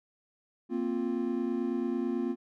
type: chord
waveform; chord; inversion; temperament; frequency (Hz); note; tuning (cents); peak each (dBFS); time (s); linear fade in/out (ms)
triangle; Bb suspended second; none; just; 233.1 / 262.2 / 349.6; Bb3 / C4 / F4; 0 / +4 / +2; -31; 0.69-2.36; 50
effects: none